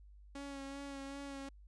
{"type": "tone with vibrato", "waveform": "sawtooth", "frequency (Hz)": 277.2, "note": "C#4", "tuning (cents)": 0, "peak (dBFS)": -40, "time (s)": [0.35, 1.49], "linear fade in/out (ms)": 5, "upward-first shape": "sine", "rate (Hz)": 2.6, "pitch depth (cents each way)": 24, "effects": ["added 50 Hz sine -55 dBFS peak until 1.67 s", "resampled to 22050 Hz"]}